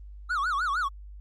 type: tone with vibrato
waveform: triangle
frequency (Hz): 1277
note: D#6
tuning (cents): +45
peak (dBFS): -23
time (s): 0.29-0.89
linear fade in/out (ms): 20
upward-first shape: sine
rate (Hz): 6.5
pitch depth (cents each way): 260
effects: added 50 Hz sine -41 dBFS peak until 1.2 s + Opus 32 kbps